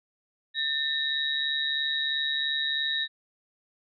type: tone cluster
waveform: sine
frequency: 1798 / 3744 / 3887 Hz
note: A6 / A#7 / B7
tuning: +37 / +7 / -28 cents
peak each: -30 dBFS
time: 0.54-3.08 s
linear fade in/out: 50 ms
effects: none